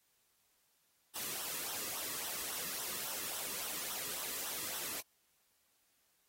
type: noise with flanger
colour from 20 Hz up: white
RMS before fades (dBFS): -41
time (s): 1.15-5.01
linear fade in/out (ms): 10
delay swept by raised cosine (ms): 0.42 to 1.36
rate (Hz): 3.6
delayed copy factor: -0.6
effects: white hiss -75 dBFS RMS until 6.28 s + AAC 48 kbps